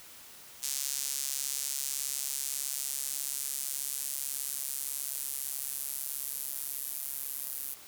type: tone with high-pass filter sweep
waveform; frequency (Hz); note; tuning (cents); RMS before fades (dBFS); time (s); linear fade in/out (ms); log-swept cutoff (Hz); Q
sawtooth; 138.3; C#3; -4; -36; 0.62-7.75; 20; 6700 to 12000; 1.2
effects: white hiss -51 dBFS RMS until 7.87 s